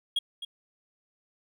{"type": "tone with echo", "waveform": "triangle", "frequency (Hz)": 3287, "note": "G#7", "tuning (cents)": -19, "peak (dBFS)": -22, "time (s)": [0.16, 0.19], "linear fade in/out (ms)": 5, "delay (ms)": 260, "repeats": 1, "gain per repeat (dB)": -11, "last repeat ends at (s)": 0.45, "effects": []}